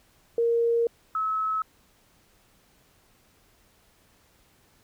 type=tone pair in turn; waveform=sine; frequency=466.2 / 1293 Hz; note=A#4 / E6; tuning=0 / -34 cents; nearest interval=octave + tritone; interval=1766 cents; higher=second; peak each=-20 / -24 dBFS; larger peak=first; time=0.38-0.87 / 1.15-1.62 s; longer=first; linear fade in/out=2 ms; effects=pink hiss -62 dBFS RMS until 4.83 s